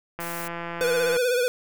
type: click train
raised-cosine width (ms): 0.5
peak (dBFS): -18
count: 167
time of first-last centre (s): 0.19-1.166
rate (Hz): 170
type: noise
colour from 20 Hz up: blue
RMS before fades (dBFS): -37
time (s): 0.2-0.48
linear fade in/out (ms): 5
type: tone with vibrato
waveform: square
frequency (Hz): 493.9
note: B4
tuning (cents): 0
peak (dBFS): -21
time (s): 0.81-1.48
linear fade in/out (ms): 0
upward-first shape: sine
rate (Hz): 16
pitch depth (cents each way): 56
effects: none